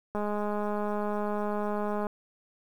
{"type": "click train", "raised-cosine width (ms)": 1, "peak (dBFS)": -19, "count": 400, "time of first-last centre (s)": [0.15, 2.068], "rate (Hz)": 208, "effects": ["9-bit"]}